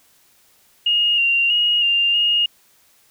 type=tone with pitch steps; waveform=sine; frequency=2858 / 2769 / 2878 / 2795 / 2854 Hz; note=F7 / F7 / F#7 / F7 / F7; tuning=+39 / -15 / -49 / +1 / +37 cents; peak=-14 dBFS; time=0.86-2.46 s; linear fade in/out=5 ms; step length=320 ms; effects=white hiss -56 dBFS RMS until 3.1 s